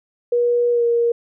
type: tone with pitch glide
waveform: sine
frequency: 480.6 to 470.4 Hz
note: B4 to A#4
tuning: -47 to +16 cents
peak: -14 dBFS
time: 0.32-1.12 s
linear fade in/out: 5 ms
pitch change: -37 cents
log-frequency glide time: 0.71-0.84 s
effects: none